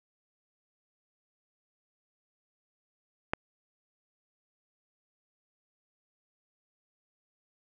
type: click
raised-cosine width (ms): 0.5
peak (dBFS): -12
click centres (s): 3.335
effects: none